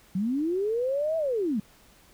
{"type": "linear two-way sweep", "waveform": "sine", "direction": "up then down", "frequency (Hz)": [177, 659.3, 189.7], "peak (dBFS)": -24, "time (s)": [0.15, 1.6], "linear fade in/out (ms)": 5, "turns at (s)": 1.17, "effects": ["pink hiss -57 dBFS RMS until 2.13 s"]}